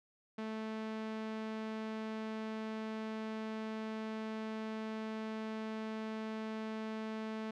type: tone with low-pass filter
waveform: sawtooth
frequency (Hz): 219.1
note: A3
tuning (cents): -7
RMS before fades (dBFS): -41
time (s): 0.38-7.51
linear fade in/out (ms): 5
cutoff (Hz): 3500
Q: 0.64
effects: none